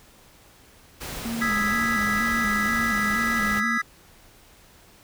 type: noise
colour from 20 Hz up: pink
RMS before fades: -34 dBFS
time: 1-3.61 s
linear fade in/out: 20 ms
type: tone with vibrato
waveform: sine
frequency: 220 Hz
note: A3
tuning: in tune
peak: -27 dBFS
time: 1.25-3.78 s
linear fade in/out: 5 ms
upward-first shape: square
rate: 2.1 Hz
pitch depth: 81 cents each way
type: chord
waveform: triangle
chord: E major seventh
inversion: third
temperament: equal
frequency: 1244.5 / 1318.5 / 1661.2 / 1975.5 Hz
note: D#6 / E6 / G#6 / B6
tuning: 0 / 0 / 0 / 0 cents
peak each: -28 / -28 / -26 / -24 dBFS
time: 1.41-3.82 s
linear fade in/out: 10 ms
effects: pink hiss -53 dBFS RMS until 5.03 s